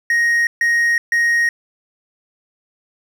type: tone bursts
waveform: triangle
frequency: 1873 Hz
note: A#6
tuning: 8 cents sharp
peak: -11 dBFS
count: 3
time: 0.1-1.49 s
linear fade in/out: 2 ms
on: 370 ms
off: 140 ms
effects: none